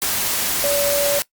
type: tone in noise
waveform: sine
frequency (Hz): 573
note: D5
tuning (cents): -43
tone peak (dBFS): -18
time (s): 0.64-1.19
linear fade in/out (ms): 0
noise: white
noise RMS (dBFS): -21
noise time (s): 0.02-1.22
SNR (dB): 0
effects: noise-tail reverb RT60 0.1 s tail -20 dB re dry + Opus 48 kbps

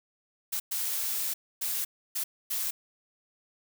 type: noise bursts at uneven times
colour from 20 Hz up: blue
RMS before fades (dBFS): -31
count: 5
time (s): 0.52-0.6 / 0.71-1.34 / 1.61-1.85 / 2.15-2.24 / 2.5-2.71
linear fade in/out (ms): 10
effects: none

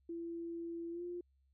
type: tone with pitch glide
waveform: sine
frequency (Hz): 336.9 to 351.2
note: E4 to F4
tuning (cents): +38 to +10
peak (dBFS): -40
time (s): 0.09-1.21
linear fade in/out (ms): 5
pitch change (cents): +72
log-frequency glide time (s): 0.91-1.03
effects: added 67 Hz sine -70 dBFS peak until 1.53 s

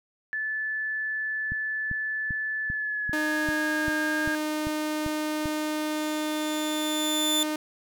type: tone with pitch glide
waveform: sine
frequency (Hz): 1740 to 1614.1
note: A6 to G#6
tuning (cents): -20 to -50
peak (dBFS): -27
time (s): 0.33-4.35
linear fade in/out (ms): 0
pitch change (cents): -130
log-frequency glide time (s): 2.64-3.93
type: click train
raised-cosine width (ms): 5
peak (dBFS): -22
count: 11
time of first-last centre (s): 1.52-5.457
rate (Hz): 2.54
type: tone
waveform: sawtooth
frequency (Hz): 306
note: D#4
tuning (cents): -29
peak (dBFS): -23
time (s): 3.13-7.56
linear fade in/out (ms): 2
type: tone with exponential growth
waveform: sawtooth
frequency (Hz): 3520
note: A7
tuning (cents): 0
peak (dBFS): -19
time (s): 4.94-7.43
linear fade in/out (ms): 1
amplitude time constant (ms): 540
effects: none

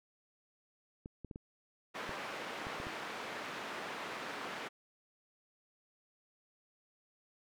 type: clicks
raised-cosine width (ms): 3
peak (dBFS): -32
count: 8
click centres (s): 1.059 / 1.247 / 1.312 / 1.359 / 2.093 / 2.669 / 2.801 / 2.869
type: band-pass noise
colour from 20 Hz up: white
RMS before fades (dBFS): -43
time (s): 1.94-4.69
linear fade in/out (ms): 20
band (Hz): 210 to 1900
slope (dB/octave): 12
effects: none

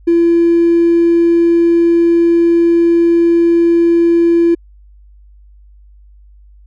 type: tone with hard clipping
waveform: triangle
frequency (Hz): 338.6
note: E4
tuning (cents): +46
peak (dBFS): -7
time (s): 0.07-4.55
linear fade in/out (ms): 10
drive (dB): 3
effects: added 50 Hz sine -39 dBFS peak until 6.66 s

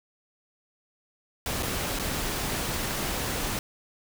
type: noise with dropouts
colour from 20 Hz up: pink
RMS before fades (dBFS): -30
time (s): 1.46-3.59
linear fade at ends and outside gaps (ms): 1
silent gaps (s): 1.625-1.63 / 1.989-1.996
effects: none

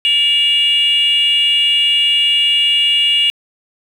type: tone with frequency modulation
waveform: sine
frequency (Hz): 2845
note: F7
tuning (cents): +31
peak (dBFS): -9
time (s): 0.05-3.3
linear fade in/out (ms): 0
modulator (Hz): 540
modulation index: 0.55
effects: tanh soft clip ceiling -6 dBFS + 7-bit

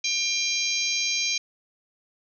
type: harmonic tone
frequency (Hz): 797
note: G5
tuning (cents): +28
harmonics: 3 / 4 / 5 / 6 / 7 / 8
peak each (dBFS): -28 / -34 / -30 / -32 / -31 / -30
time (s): 0.04-1.38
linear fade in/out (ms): 5
effects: none

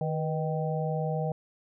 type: harmonic tone with a mistuned harmonic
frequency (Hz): 155.56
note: D#3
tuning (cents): 0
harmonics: 1 / 3 / 4 / 5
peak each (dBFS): -29 / -34 / -35 / -36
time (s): 0.01-1.32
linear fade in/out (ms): 2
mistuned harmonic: 3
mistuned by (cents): +73
effects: none

